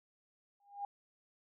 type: tone with exponential growth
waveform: sine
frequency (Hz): 808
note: G#5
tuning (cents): -48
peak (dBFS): -34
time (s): 0.6-0.85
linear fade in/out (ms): 2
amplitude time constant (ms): 53
effects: none